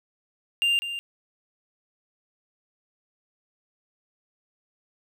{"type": "tone with echo", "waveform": "triangle", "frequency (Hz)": 2793, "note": "F7", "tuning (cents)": -1, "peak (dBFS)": -18, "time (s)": [0.62, 0.79], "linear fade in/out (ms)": 0, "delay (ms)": 200, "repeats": 1, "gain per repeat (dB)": -10, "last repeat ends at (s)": 0.99, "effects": []}